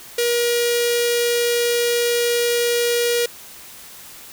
sawtooth tone with notch filter, 477.1 Hz, A#4, 40 cents sharp, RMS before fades -19 dBFS, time 0.18-3.26 s, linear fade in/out 5 ms, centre 1000 Hz, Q 0.55, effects white hiss -40 dBFS RMS until 4.32 s

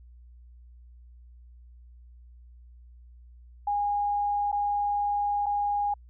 sine tone with dropouts, 819 Hz, G#5, 24 cents flat, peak -24 dBFS, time 3.67-5.94 s, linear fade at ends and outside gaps 5 ms, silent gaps 4.517-4.526 / 5.46-5.464 s, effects added 60 Hz sine -48 dBFS peak until 6.09 s

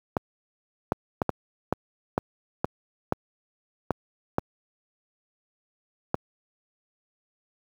clicks, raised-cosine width 1 ms, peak -8 dBFS, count 11, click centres 0.168 / 0.921 / 1.218 / 1.293 / 1.726 / 2.179 / 2.645 / 3.124 / 3.907 / 4.384 / 6.144 s, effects high-pass 80 Hz 12 dB/octave + 8-bit

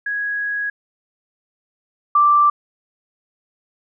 sine tone pair in turn, 1661.2 / 1174.6 Hz, G#6 / D6, 0 / 0 cents, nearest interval tritone, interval 600 cents, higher first, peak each -20 / -10 dBFS, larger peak second, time 0.06-0.7 / 2.15-2.5 s, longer first, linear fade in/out 5 ms, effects none

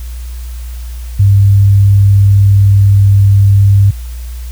sine tone, 99.5 Hz, G2, 26 cents sharp, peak -3 dBFS, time 1.19-3.91 s, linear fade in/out 10 ms, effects added 60 Hz sine -20 dBFS peak until 4.51 s + white hiss -38 dBFS RMS until 4.51 s

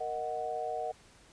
sine chord, D# minor, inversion second, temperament equal, 466.2 / 622.3 / 740 Hz, A#4 / D#5 / F#5, 0 / 0 / 0 cents, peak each -39 / -38 / -35 dBFS, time 0-0.92 s, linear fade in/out 10 ms, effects pink hiss -59 dBFS RMS until 1.32 s + resampled to 22050 Hz

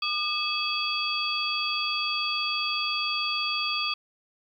sine tone cluster, 1207 / 2582 / 3348 / 4617 Hz, D6 / E7 / G#7 / D8, +47 / -37 / +13 / -30 cents, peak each -31 dBFS, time 0.02-3.94 s, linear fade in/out 5 ms, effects 10-bit

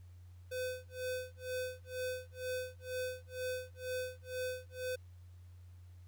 square tone with tremolo, 507 Hz, B4, 45 cents sharp, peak -36 dBFS, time 0.51-4.96 s, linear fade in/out 10 ms, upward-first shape sine, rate 2.1 Hz, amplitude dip 100%, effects added 89 Hz sine -52 dBFS peak until 6.07 s + pink hiss -73 dBFS RMS until 6.07 s

